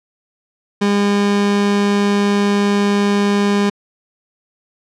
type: tone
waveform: 30% pulse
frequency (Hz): 202.8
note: G#3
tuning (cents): -41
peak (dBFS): -10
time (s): 0.81-3.7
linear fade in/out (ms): 10
effects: low-pass 6000 Hz 12 dB/octave